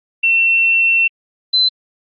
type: tone pair in turn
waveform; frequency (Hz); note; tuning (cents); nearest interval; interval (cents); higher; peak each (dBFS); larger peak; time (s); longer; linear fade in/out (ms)
sine; 2703 / 4050; E7 / B7; +43 / +43; perfect fifth; 700; second; -10; neither; 0.23-1.08 / 1.53-1.69; first; 10
effects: Opus 32 kbps